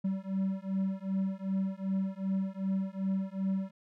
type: beating tone pair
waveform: triangle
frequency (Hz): 191 / 193.6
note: G3 / G3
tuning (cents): -45 / -21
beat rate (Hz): 2.6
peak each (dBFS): -31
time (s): 0.04-3.71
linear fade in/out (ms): 10
effects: none

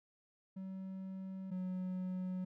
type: tone pair in turn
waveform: triangle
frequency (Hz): 190 / 184.27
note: F#3 / F#3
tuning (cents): +46 / -7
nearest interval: minor second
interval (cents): 53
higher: first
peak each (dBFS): -40 / -35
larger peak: second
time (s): 0.56-1.51 / 1.51-2.45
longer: first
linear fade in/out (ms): 10
effects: none

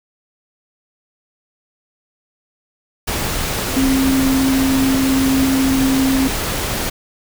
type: tone in noise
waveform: sine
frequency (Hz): 266.4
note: C4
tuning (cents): +31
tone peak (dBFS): -13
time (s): 3.76-6.28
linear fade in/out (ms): 10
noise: pink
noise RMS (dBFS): -21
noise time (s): 3.07-6.9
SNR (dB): +5
effects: none

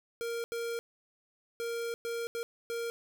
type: tone bursts at uneven times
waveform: square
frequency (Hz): 466.2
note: A#4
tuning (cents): 0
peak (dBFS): -34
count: 6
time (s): 0.21-0.44 / 0.52-0.79 / 1.6-1.94 / 2.05-2.27 / 2.35-2.43 / 2.7-2.9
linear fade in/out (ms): 0
effects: none

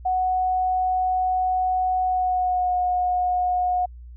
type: tone with pitch glide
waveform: sine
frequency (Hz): 740 to 724.8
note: F#5 to F#5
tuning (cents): 0 to -36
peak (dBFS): -19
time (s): 0.05-3.86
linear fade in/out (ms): 10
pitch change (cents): -36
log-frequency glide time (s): 2.03-2.76
effects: added 60 Hz sine -38 dBFS peak until 4.16 s

